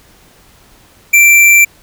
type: tone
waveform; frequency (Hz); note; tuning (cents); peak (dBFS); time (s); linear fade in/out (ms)
square; 2349; D7; 0; -4; 1.13-1.65; 10
effects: pink hiss -45 dBFS RMS until 1.82 s